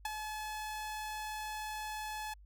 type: tone with ADSR envelope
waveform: sawtooth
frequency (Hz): 857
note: A5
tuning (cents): -46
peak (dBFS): -28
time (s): 0.05-2.34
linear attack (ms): 4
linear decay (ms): 18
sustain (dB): -7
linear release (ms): 8
effects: added 50 Hz sine -54 dBFS peak until 2.45 s